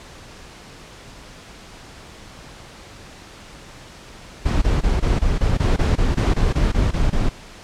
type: noise bursts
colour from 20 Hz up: brown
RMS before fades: -17 dBFS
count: 15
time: 4.45-7.294 s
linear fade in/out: 10 ms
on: 170 ms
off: 21 ms
effects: pink hiss -41 dBFS RMS until 7.63 s + low-pass 7000 Hz 12 dB/octave